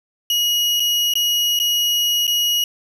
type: tone with dropouts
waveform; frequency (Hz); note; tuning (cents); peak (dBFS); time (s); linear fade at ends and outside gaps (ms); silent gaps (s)
35% pulse; 2900; F#7; -35; -14; 0.3-2.64; 2; 0.798-0.802 / 1.138-1.154 / 1.591-1.599 / 2.269-2.277
effects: none